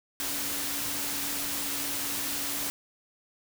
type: tone in noise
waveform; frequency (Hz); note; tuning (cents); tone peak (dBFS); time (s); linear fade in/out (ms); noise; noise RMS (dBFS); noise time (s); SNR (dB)
sine; 284.6; C#4; +46; -43; 0.2-2.7; 0; white; -32; 0.2-2.7; -14
effects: none

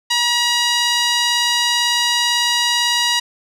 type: tone with band-pass filter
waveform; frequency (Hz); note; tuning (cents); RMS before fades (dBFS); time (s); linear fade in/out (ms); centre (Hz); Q
sawtooth; 958; A#5; +47; -17; 0.1-3.2; 10; 4100; 1.3
effects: none

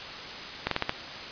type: slowing click train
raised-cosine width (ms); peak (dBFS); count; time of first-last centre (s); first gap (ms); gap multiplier
0.3; -9; 5; 0.67-0.894; 43; 1.18
effects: white hiss -38 dBFS RMS until 1.31 s + resampled to 11025 Hz

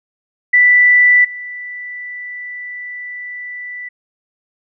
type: tone with level steps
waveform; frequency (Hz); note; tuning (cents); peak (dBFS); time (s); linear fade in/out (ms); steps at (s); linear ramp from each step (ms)
sine; 1975.5; B6; 0; -6 / -25; 0.53-3.89; 10; 1.24; 10
effects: none

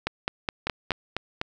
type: two click trains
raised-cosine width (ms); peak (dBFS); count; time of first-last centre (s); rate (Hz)
0.3; -11 / -9; 4 / 5; 0.67-1.414 / 0.07-0.907; 4.03 / 4.78
effects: none

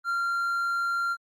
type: tone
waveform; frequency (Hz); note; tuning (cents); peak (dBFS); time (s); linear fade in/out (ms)
triangle; 1383; F6; -17; -23; 0.04-1.17; 50
effects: Opus 48 kbps

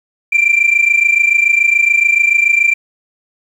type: tone pair together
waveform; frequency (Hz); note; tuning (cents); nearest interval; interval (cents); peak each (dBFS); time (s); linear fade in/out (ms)
sine; 2349 / 2376; D7 / D7; 0 / +20; unison; 20; -10; 0.32-2.74; 10
effects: tanh soft clip ceiling -4 dBFS + 7-bit

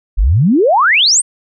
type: exponential sweep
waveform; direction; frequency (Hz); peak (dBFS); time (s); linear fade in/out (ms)
sine; up; 39.74 to 9240; -7; 0.17-1.22; 20
effects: none

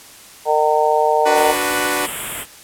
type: harmonic tone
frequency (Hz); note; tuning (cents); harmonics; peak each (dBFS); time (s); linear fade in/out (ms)
152.6; D#3; -33; 3 / 4 / 5 / 6; -18 / -18 / -18 / -18; 0.45-1.55; 50
type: chord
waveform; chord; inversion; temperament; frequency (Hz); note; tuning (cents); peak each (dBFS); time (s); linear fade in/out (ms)
10% pulse; B minor; first; equal; 293.7 / 370 / 493.9; D4 / F#4 / B4; 0 / 0 / 0; -14; 1.25-2.07; 20
type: band-stop noise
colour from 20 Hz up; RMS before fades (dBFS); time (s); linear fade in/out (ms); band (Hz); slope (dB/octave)
white; -24; 1.33-2.46; 50; 3500 to 7500; 96
effects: white hiss -41 dBFS RMS until 2.63 s + low-pass 12000 Hz 12 dB/octave

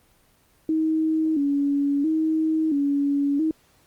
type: tone with vibrato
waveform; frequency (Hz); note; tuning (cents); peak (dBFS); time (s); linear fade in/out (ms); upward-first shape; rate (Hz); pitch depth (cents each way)
sine; 299.3; D4; +33; -19; 0.69-3.51; 2; square; 0.74; 97
effects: pink hiss -60 dBFS RMS until 3.86 s + Opus 24 kbps

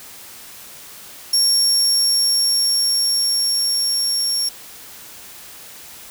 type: tone with level ramp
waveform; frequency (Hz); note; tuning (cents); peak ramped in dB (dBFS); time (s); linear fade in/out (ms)
30% pulse; 5520; F8; -21; -9 to -14; 1.33-4.49; 5
effects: white hiss -39 dBFS RMS until 6.1 s

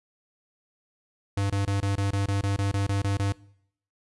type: tone bursts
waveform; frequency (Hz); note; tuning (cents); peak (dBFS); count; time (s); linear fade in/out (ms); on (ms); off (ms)
square; 99.4; G2; +25; -24; 13; 1.37-3.324; 5; 130; 22
effects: noise-tail reverb RT60 0.7 s tail -22 dB re dry + resampled to 24000 Hz

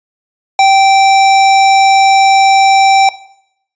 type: tone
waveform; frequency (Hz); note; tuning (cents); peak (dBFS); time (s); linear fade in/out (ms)
square; 779; G5; -11; -5; 0.59-3.09; 2
effects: noise-tail reverb RT60 0.7 s tail -17 dB re dry + resampled to 16000 Hz

